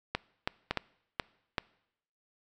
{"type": "clicks", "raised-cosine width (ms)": 0.3, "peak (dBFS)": -13, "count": 6, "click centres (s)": [0.15, 0.475, 0.71, 0.773, 1.198, 1.582], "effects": ["noise-tail reverb RT60 0.8 s tail -23 dB re dry"]}